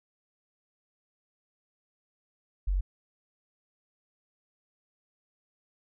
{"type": "tone", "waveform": "sine", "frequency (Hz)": 46.82, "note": "F#1", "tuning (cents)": 21, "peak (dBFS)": -24, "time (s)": [2.67, 2.81], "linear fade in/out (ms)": 10, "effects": []}